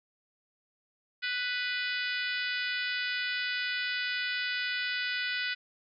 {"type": "harmonic tone", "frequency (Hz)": 495.1, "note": "B4", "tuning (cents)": 4, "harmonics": [3, 4, 5, 6, 7, 8, 9, 10], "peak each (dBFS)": [-34, -36, -38, -40, -41, -42, -43, -44], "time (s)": [1.22, 5.55], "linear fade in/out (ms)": 20, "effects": []}